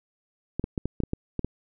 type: clicks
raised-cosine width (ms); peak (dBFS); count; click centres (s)
3; -14; 9; 0.596 / 0.641 / 0.778 / 0.856 / 1.003 / 1.036 / 1.134 / 1.393 / 1.446
effects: none